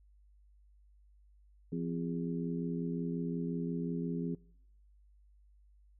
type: harmonic tone with a mistuned harmonic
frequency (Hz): 85.6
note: F2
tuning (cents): -34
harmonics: 2 / 3 / 4 / 5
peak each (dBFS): -36 / -38 / -45 / -43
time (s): 1.72-4.35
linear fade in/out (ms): 5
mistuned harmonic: 5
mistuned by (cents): -68
effects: noise-tail reverb RT60 0.7 s tail -23 dB re dry + added 50 Hz sine -60 dBFS peak until 5.99 s